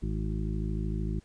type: harmonic tone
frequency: 53.2 Hz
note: G#1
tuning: 42 cents sharp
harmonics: 1 / 2 / 3 / 4 / 6 / 7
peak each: -31 / -37 / -35 / -38 / -41 / -44 dBFS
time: 0.02-1.2 s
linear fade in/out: 10 ms
effects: pink hiss -64 dBFS RMS until 1.24 s + resampled to 22050 Hz